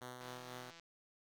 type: tone with tremolo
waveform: 5% pulse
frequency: 125.1 Hz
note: B2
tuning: 23 cents sharp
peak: -35 dBFS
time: 0.01-0.71 s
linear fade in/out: 10 ms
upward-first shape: sine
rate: 4.1 Hz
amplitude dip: 35%
type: click train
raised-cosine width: 0.2 ms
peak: -39 dBFS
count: 99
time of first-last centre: 0.21-0.797 s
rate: 167 Hz
effects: none